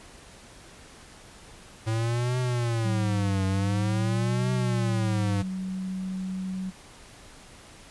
square tone with vibrato, 110 Hz, A2, in tune, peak -25 dBFS, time 1.86-5.43 s, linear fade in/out 20 ms, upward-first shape triangle, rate 0.47 Hz, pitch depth 250 cents each way
sine tone, 187.5 Hz, F#3, 23 cents sharp, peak -29 dBFS, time 2.84-6.71 s, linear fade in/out 20 ms
effects pink hiss -49 dBFS RMS until 7.9 s + resampled to 24000 Hz

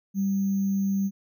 sine tone with sample-and-hold, 196 Hz, G3, in tune, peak -22 dBFS, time 0.14-1.11 s, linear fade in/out 50 ms, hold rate 6300 Hz, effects none

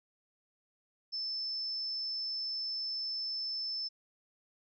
sine tone, 5274 Hz, E8, in tune, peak -34 dBFS, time 1.12-3.89 s, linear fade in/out 20 ms, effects none

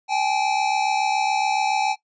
square tone pair together, 782.9 / 850 Hz, G5 / G#5, -2 / +40 cents, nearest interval minor second, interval 142 cents, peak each -23 dBFS, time 0.08-1.96 s, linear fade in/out 50 ms, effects noise-tail reverb RT60 0.1 s tail -17 dB re dry + resampled to 16000 Hz

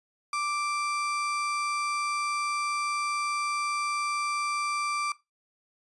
35% pulse tone, 1174.7 Hz, D6, in tune, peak -26 dBFS, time 0.33-5.12 s, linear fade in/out 2 ms, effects noise-tail reverb RT60 0.2 s tail -17 dB re dry + resampled to 24000 Hz

